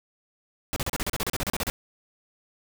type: noise bursts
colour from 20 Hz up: pink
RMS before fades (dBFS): -28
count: 15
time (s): 0.73-1.7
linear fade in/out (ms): 0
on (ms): 32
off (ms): 35
effects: none